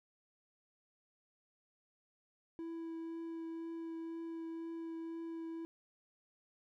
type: tone with vibrato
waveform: triangle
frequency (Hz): 329.6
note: E4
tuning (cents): 0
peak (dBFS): -39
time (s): 2.59-5.65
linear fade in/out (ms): 0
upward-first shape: triangle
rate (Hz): 2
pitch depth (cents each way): 11
effects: none